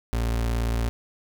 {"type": "tone", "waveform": "35% pulse", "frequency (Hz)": 57.5, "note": "A#1", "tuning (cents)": -23, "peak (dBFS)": -21, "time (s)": [0.13, 0.89], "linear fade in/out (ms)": 0, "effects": []}